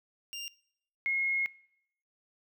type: tone pair in turn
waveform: 25% pulse / sine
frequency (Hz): 2794 / 2159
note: F7 / C#7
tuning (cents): 0 / -46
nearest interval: major third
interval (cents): 446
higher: first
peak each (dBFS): -34 / -27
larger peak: second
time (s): 0.33-0.48 / 1.06-1.46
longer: second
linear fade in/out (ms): 0
effects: noise-tail reverb RT60 0.7 s tail -22 dB re dry